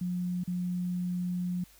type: tone with dropouts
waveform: sine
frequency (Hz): 178.9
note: F3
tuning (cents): +42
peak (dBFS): -29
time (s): 0.01-1.64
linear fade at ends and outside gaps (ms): 5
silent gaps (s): 0.437-0.475
effects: added 50 Hz sine -62 dBFS peak until 1.79 s + white hiss -59 dBFS RMS until 1.79 s